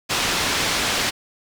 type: low-pass noise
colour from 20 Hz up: white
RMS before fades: -22 dBFS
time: 0.09-1.11 s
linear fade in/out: 20 ms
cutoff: 4700 Hz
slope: 12 dB/octave
effects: none